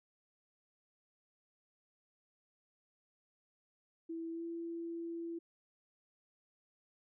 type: tone with pitch glide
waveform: sine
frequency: 329.6 to 335.6 Hz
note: E4 to E4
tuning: 0 to +31 cents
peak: -39 dBFS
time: 4.09-5.39 s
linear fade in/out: 10 ms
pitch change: +31 cents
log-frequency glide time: 4.31-4.44 s
effects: none